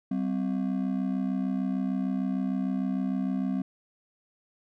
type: ring-modulated tone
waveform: triangle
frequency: 225.8 Hz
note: A3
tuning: 45 cents sharp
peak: -21 dBFS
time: 0.11-3.62 s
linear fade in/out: 5 ms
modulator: 33.3 Hz
effects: none